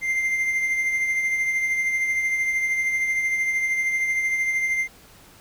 triangle tone with tremolo, 2093 Hz, C7, in tune, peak -17 dBFS, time 0.01-4.88 s, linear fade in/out 50 ms, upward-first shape triangle, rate 13 Hz, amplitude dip 45%, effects pink hiss -50 dBFS RMS until 5.4 s

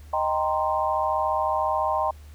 sine chord, C minor seventh, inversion first, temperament equal, 622.3 / 784 / 932.3 / 1046.5 Hz, Eb5 / G5 / Bb5 / C6, 0 / 0 / 0 / 0 cents, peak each -27 dBFS, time 0.13-2.11 s, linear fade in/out 5 ms, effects added 74 Hz sine -42 dBFS peak until 2.34 s + pink hiss -56 dBFS RMS until 2.34 s

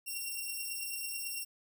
5% pulse beating tone pair, 2739 / 2748.1 Hz, F7 / F7, -34 / -29 cents, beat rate 9.1 Hz, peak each -29 / -33 dBFS, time 0.06-1.45 s, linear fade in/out 20 ms, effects none

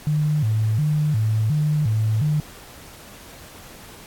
sine tone with vibrato, 128.4 Hz, C3, 32 cents flat, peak -17 dBFS, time 0.07-2.4 s, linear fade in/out 0 ms, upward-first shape square, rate 1.4 Hz, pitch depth 280 cents each way, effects pink hiss -43 dBFS RMS until 4.06 s + AAC 64 kbps

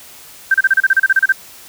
sine tone bursts, 1564 Hz, G6, 4 cents flat, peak -7 dBFS, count 13, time 0.51-1.323 s, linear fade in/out 5 ms, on 33 ms, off 32 ms, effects white hiss -39 dBFS RMS until 1.68 s

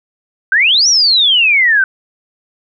sine exponential two-way sweep, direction up then down, 1500 to 5920 to 1500 Hz, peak -7 dBFS, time 0.52-1.84 s, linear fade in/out 2 ms, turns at 0.88 s, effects none

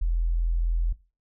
sine tone, 42 Hz, E1, 33 cents sharp, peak -21 dBFS, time 0.01-0.93 s, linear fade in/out 10 ms, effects noise-tail reverb RT60 0.3 s tail -18 dB re dry

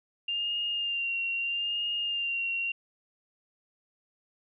sine tone with vibrato, 2794 Hz, F7, in tune, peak -28 dBFS, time 0.28-2.72 s, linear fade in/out 5 ms, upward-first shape sine, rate 0.78 Hz, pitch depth 31 cents each way, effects none

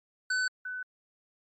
square / sine tone pair in turn, 1508 / 1501.1 Hz, F#6 / F#6, +32 / +25 cents, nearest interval unison, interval 7 cents, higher first, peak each -27 / -34 dBFS, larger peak first, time 0.3-0.48 / 0.65-0.83 s, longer neither, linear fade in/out 5 ms, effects MP3 32 kbps

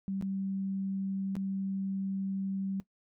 sine tone with dropouts, 193.7 Hz, G3, 20 cents flat, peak -31 dBFS, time 0.08-2.8 s, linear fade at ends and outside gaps 0 ms, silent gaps 0.212-0.224 / 1.354-1.366 s, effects noise-tail reverb RT60 0.1 s tail -18 dB re dry

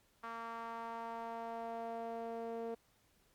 sawtooth tone with band-pass filter sweep, 229.8 Hz, A#3, 25 cents flat, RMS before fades -43 dBFS, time 0.23-2.75 s, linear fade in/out 10 ms, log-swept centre 1200 to 510 Hz, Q 2.8, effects pink hiss -72 dBFS RMS until 3.34 s + MP3 96 kbps

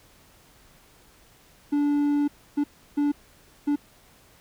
triangle tone bursts at uneven times, 290.1 Hz, D4, 21 cents flat, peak -18 dBFS, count 4, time 1.72-2.28 / 2.57-2.64 / 2.97-3.12 / 3.67-3.76 s, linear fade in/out 10 ms, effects pink hiss -56 dBFS RMS until 4.4 s

